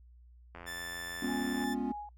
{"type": "click train", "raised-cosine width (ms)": 0.5, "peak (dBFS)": -31, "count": 95, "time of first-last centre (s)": [0.55, 1.639], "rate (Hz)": 86.3}
{"type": "tone", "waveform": "sawtooth", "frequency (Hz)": 1760, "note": "A6", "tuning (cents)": 0, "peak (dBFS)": -36, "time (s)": [0.66, 1.75], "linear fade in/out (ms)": 20}
{"type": "chord", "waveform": "triangle", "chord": "C# dominant seventh", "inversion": "second", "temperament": "equal with one note detuned", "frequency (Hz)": [207.7, 246.9, 277.2, 354.3], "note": ["G#3", "B3", "C#4", "E#4"], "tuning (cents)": [0, 0, 0, 25], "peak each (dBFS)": [-38, -33, -34, -39], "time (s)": [1.22, 1.92], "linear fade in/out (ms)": 5}
{"type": "tone with tremolo", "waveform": "sine", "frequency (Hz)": 830.6, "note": "G#5", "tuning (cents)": 0, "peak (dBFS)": -38, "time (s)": [1.28, 2.09], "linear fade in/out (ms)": 2, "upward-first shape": "sine", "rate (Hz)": 3.3, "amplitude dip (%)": 65}
{"effects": ["noise-tail reverb RT60 0.1 s tail -22 dB re dry", "added 60 Hz sine -54 dBFS peak until 2.17 s"]}